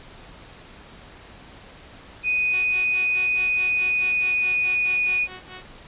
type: tone with pitch glide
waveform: sine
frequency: 2489 to 2468 Hz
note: D#7 to D#7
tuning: 0 to -15 cents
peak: -19 dBFS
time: 2.23-5.28 s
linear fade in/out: 50 ms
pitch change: -15 cents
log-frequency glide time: 3.48-5.03 s
type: tone with tremolo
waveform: 5% pulse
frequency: 369.5 Hz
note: F#4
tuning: 2 cents flat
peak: -25 dBFS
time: 2.52-5.65 s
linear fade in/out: 20 ms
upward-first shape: sine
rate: 4.7 Hz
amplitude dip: 100%
effects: pink hiss -45 dBFS RMS until 5.87 s + resampled to 8000 Hz